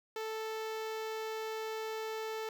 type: tone with notch filter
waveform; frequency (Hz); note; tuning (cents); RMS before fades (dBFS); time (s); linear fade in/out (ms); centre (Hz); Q
sawtooth; 440.1; A4; 0; -39; 0.16-2.49; 2; 9500; 1.1
effects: none